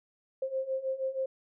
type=beating tone pair; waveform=sine; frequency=525 / 531.3 Hz; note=C5 / C5; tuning=+6 / +26 cents; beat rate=6.3 Hz; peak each=-35 / -32 dBFS; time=0.42-1.26 s; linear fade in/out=5 ms; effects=none